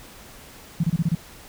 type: tone bursts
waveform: sine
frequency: 165.4 Hz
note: E3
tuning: 6 cents sharp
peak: -17 dBFS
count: 6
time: 0.8-1.151 s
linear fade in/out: 5 ms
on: 36 ms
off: 27 ms
effects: pink hiss -45 dBFS RMS until 1.48 s